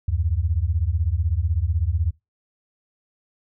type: beating tone pair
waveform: sine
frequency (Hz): 74.9 / 90.9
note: D2 / F#2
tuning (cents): +35 / -30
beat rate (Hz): 16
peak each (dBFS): -22 / -22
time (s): 0.08-2.11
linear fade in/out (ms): 5
effects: noise-tail reverb RT60 0.2 s tail -20 dB re dry